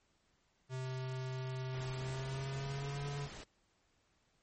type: tone with pitch glide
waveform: square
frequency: 129.7 to 142.26 Hz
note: C3 to C#3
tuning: -15 to +45 cents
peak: -39 dBFS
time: 0.69-3.29 s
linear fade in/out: 50 ms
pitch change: +160 cents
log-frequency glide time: 1.98-3.07 s
type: noise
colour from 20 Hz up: pink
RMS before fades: -49 dBFS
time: 1.73-3.44 s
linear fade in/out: 10 ms
effects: pink hiss -75 dBFS RMS until 4.42 s + MP3 32 kbps